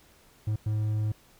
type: tone bursts at uneven times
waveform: triangle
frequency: 107.2 Hz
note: A2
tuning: 45 cents flat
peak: -23 dBFS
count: 2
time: 0.47-0.56 / 0.66-1.12 s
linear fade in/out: 5 ms
effects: pink hiss -59 dBFS RMS until 1.39 s